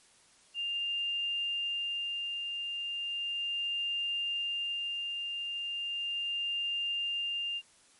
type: tone with tremolo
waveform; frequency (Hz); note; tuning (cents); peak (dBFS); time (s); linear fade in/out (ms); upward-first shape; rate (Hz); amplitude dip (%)
sine; 2800; F7; +4; -30; 0.54-7.62; 50; sine; 0.36; 35
effects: white hiss -62 dBFS RMS until 7.99 s + MP3 48 kbps